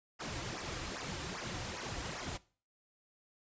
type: noise with flanger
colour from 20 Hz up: pink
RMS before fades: -41 dBFS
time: 0.19-2.38 s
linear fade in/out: 20 ms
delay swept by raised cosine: 0.25 to 4.85 ms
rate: 2.5 Hz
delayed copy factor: -0.8
effects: noise-tail reverb RT60 0.4 s tail -20 dB re dry + resampled to 16000 Hz